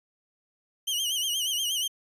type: tone with vibrato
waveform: sawtooth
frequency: 3035 Hz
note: F#7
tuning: 43 cents sharp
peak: -23 dBFS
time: 0.87-1.88 s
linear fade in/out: 10 ms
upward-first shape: sine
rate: 8.4 Hz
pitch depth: 100 cents each way
effects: resampled to 32000 Hz